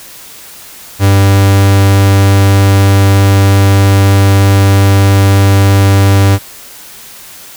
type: tone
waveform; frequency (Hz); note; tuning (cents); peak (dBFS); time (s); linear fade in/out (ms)
45% pulse; 98.4; G2; +7; -4; 0.99-6.39; 50
effects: white hiss -32 dBFS RMS until 7.56 s